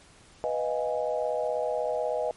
sine chord, F half-diminished seventh, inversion second, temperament equal, 493.9 / 622.3 / 698.5 / 830.6 Hz, Cb5 / Eb5 / F5 / Ab5, 0 / 0 / 0 / 0 cents, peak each -30 / -29 / -35 / -35 dBFS, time 0.44-2.31 s, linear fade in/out 0 ms, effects pink hiss -55 dBFS RMS until 2.36 s + MP3 48 kbps

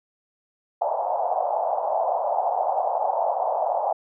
pink band-pass noise, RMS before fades -24 dBFS, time 0.81-3.93 s, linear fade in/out 10 ms, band 620 to 850 Hz, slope 48 dB/octave, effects none

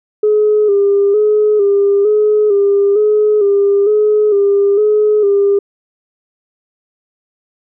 sine tone with vibrato, 412 Hz, G#4, 14 cents flat, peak -7 dBFS, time 0.23-5.59 s, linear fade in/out 5 ms, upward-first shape square, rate 1.1 Hz, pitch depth 47 cents each way, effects tanh soft clip ceiling -3 dBFS

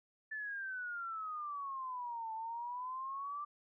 sine exponential two-way sweep, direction down then up, 1760 to 880 to 1183 Hz, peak -39 dBFS, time 0.31-3.45 s, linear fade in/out 10 ms, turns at 2.33 s, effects none

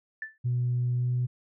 sine tone with exponential decay, 1760 Hz, A6, in tune, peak -29 dBFS, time 0.22-0.38 s, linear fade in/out 2 ms, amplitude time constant 33 ms
sine tone with pitch glide, 122.9 to 123.97 Hz, B2 to B2, -8 to +7 cents, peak -23 dBFS, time 0.44-1.27 s, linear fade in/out 20 ms, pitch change +15 cents, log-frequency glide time 0.94-1.1 s
effects tanh soft clip ceiling -20 dBFS

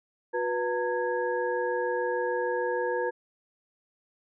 sine tone cluster, 363 / 489.6 / 910 / 1657 Hz, F#4 / B4 / A#5 / G#6, -33 / -15 / -42 / -4 cents, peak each -33 / -28 / -33 / -35 dBFS, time 0.33-3.11 s, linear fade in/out 20 ms, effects none

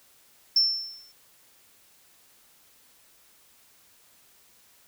sine tone with exponential decay, 5370 Hz, E8, 31 cents sharp, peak -14 dBFS, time 0.56-1.12 s, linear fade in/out 5 ms, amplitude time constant 120 ms, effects tanh soft clip ceiling -14 dBFS + white hiss -59 dBFS RMS until 4.87 s

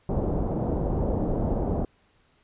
pink low-pass noise, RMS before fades -26 dBFS, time 0.09-1.85 s, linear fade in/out 2 ms, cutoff 720 Hz, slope 24 dB/octave, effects pink hiss -64 dBFS RMS until 2.43 s + resampled to 8000 Hz

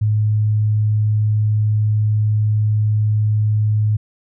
sine tone, 106.7 Hz, G#2, 47 cents sharp, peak -13 dBFS, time 0.01-3.97 s, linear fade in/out 10 ms, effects none

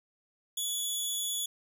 15% pulse tone with amplitude modulation, 3401 Hz, G#7, 40 cents sharp, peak -22 dBFS, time 0.57-1.46 s, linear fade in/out 5 ms, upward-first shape sine, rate 285 Hz, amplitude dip 40%, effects none

